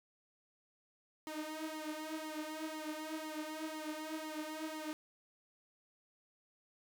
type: tone with flanger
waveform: sawtooth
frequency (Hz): 311.1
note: D#4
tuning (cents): 0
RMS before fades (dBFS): -43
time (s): 1.27-4.93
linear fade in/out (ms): 0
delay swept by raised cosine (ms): 0.96 to 5.46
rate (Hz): 2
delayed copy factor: +0.8
effects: none